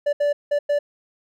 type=tone bursts at uneven times; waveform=triangle; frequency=581 Hz; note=D5; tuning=19 cents flat; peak=-15 dBFS; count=4; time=0.06-0.13 / 0.2-0.33 / 0.51-0.59 / 0.69-0.79 s; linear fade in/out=10 ms; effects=none